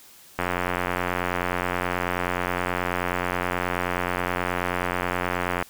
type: click train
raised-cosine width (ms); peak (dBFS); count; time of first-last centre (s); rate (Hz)
0.5; -9; 469; 0.39-5.625; 89.4
effects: white hiss -50 dBFS RMS until 5.69 s